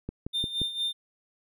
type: click train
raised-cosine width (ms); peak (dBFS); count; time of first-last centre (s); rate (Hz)
3; -20; 4; 0.09-0.616; 5.7
type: tone with tremolo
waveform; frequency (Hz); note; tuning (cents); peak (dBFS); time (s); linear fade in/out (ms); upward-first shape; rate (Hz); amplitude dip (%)
triangle; 3610; A7; +44; -24; 0.33-0.93; 20; sine; 4.4; 70
effects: none